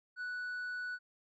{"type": "tone with tanh clipping", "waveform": "sine", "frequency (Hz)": 1480, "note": "F#6", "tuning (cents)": 0, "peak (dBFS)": -38, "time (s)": [0.16, 0.99], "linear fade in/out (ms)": 50, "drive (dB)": 3, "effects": []}